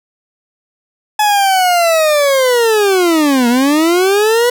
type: linear two-way sweep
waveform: 40% pulse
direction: down then up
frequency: 854 to 233 to 493.3 Hz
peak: -8 dBFS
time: 1.19-4.5 s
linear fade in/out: 5 ms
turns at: 3.48 s
effects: none